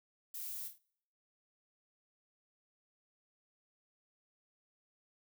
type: noise with echo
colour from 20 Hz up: violet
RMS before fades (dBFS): -44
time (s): 0.34-0.68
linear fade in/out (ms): 5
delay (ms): 26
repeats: 4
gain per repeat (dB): -6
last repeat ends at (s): 0.784
effects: noise-tail reverb RT60 0.7 s tail -26 dB re dry